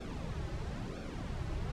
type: noise with flanger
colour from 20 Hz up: brown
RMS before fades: -39 dBFS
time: 0-1.72 s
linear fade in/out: 10 ms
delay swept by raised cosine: 1 to 4.3 ms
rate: 1 Hz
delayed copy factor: -0.7
effects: low-pass 7000 Hz 12 dB/octave